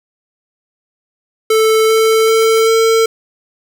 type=tone with pitch steps; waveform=square; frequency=440 / 443.3 / 446.7 / 450 Hz; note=A4 / A4 / A4 / A4; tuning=0 / +13 / +26 / +39 cents; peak=-9 dBFS; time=1.5-3.06 s; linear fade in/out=5 ms; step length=390 ms; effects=none